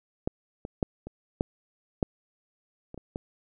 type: clicks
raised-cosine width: 2 ms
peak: -13 / -22 / -11 / -25 / -11 / -10 / -27 / -26 / -19 dBFS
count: 9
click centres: 0.275 / 0.651 / 0.828 / 1.07 / 1.409 / 2.028 / 2.944 / 2.977 / 3.159 s
effects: none